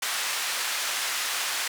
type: band-pass noise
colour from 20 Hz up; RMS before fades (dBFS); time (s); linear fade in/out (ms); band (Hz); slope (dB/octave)
pink; -29; 0.02-1.68; 5; 1300 to 11000; 12
effects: none